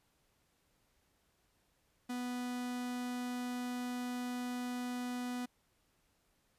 45% pulse tone, 246.9 Hz, B3, in tune, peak -37 dBFS, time 2.09-5.46 s, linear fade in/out 10 ms, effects pink hiss -75 dBFS RMS until 6.58 s + resampled to 32000 Hz

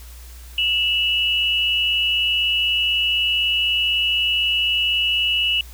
sine tone pair together, 2662 / 2922 Hz, E7 / F#7, +16 / -22 cents, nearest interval major second, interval 162 cents, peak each -22 / -18 dBFS, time 0.58-5.61 s, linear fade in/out 2 ms, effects added 60 Hz sine -37 dBFS peak until 5.73 s + white hiss -46 dBFS RMS until 5.73 s

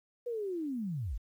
sine linear sweep, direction down, 493.9 to 37.76 Hz, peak -33 dBFS, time 0.26-1.18 s, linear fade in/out 10 ms, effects 11-bit

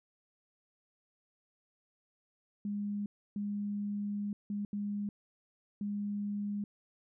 sine tone bursts at uneven times, 204.7 Hz, G#3, 25 cents flat, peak -33 dBFS, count 5, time 2.65-3.06 / 3.36-4.33 / 4.5-4.65 / 4.73-5.09 / 5.81-6.64 s, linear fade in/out 2 ms, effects none

